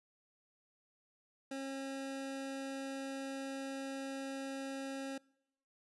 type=tone; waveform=25% pulse; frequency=270.8 Hz; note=C#4; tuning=40 cents flat; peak=-36 dBFS; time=1.51-5.18 s; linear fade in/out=5 ms; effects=noise-tail reverb RT60 0.8 s tail -25 dB re dry + resampled to 24000 Hz